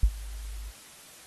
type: tone with ADSR envelope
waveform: sine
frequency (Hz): 51.91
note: G#1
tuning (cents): 0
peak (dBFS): -14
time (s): 0.03-0.73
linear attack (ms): 4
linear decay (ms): 60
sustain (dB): -21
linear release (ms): 59
effects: white hiss -50 dBFS RMS until 1.26 s + AAC 32 kbps